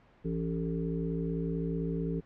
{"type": "harmonic tone", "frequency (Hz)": 55.7, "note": "A1", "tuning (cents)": 22, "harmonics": [1, 3, 5, 7, 8], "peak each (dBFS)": [-40, -32, -38, -40, -39], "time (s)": [0.24, 2.21], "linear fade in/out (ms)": 20, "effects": ["pink hiss -61 dBFS RMS until 2.25 s", "low-pass 2000 Hz 12 dB/octave"]}